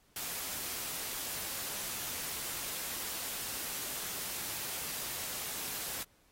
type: noise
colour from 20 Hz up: white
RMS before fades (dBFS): -39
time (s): 0.16-6.03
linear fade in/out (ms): 2
effects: pink hiss -68 dBFS RMS until 6.31 s + AAC 48 kbps